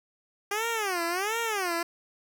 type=tone with vibrato; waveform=10% pulse; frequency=395.4 Hz; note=G4; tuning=15 cents sharp; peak=-19 dBFS; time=0.51-1.83 s; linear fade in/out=5 ms; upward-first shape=sine; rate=1.4 Hz; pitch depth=280 cents each way; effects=none